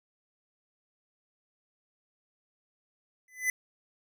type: tone with exponential growth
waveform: square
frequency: 2012 Hz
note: B6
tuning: 32 cents sharp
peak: -23 dBFS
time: 3.28-3.5 s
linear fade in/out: 2 ms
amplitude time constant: 46 ms
effects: none